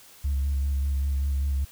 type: tone with vibrato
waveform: sine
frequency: 69.3 Hz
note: C#2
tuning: in tune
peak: -21 dBFS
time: 0.24-1.65 s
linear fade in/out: 10 ms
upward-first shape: square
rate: 5.1 Hz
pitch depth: 25 cents each way
effects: tanh soft clip ceiling -20 dBFS + white hiss -51 dBFS RMS until 1.71 s